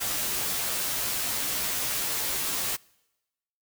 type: noise with comb filter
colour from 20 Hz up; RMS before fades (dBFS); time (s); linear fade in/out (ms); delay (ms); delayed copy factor
white; -29; 0-2.77; 20; 12; -0.85
effects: noise-tail reverb RT60 1.0 s tail -26 dB re dry